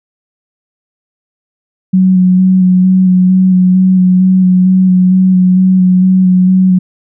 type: tone with vibrato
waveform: sine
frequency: 185 Hz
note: F#3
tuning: in tune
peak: -4 dBFS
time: 1.93-6.79 s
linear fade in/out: 10 ms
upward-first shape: square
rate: 2.2 Hz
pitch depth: 16 cents each way
effects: none